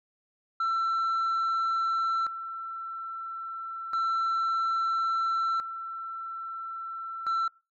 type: tone with tremolo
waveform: sine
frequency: 1341 Hz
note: E6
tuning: 29 cents sharp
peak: -22 dBFS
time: 0.6-7.48 s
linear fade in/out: 5 ms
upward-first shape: square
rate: 0.3 Hz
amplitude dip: 75%
effects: noise-tail reverb RT60 0.3 s tail -25 dB re dry + tanh soft clip ceiling -24 dBFS